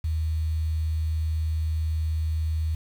sine tone with quantisation, 79.2 Hz, D#2, 31 cents sharp, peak -23 dBFS, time 0.04-2.75 s, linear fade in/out 5 ms, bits 8, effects none

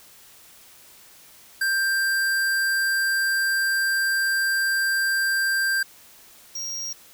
square tone pair in turn, 1580 / 5630 Hz, G6 / F8, +13 / +13 cents, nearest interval octave + minor seventh, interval 2200 cents, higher second, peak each -21 / -29 dBFS, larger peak first, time 1.61-5.83 / 6.55-6.93 s, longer first, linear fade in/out 5 ms, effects white hiss -50 dBFS RMS until 7.13 s

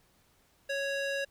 square tone with band-pass filter, 554.4 Hz, C#5, in tune, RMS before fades -33 dBFS, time 0.69-1.25 s, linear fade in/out 10 ms, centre 2100 Hz, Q 0.65, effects pink hiss -67 dBFS RMS until 1.3 s

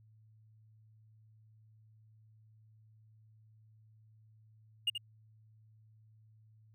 triangle tone with echo, 2843 Hz, F7, 30 cents sharp, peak -26 dBFS, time 4.87-4.9 s, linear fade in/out 5 ms, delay 79 ms, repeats 1, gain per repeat -8 dB, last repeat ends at 4.979 s, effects added 109 Hz sine -60 dBFS peak until 6.74 s

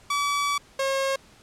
sawtooth tone pair in turn, 1146 / 540.8 Hz, D6 / C#5, -43 / -43 cents, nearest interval octave + minor second, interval 1300 cents, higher first, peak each -19 dBFS, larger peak neither, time 0.1-0.58 / 0.79-1.16 s, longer first, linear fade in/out 5 ms, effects pink hiss -54 dBFS RMS until 1.42 s + low-pass 9000 Hz 12 dB/octave

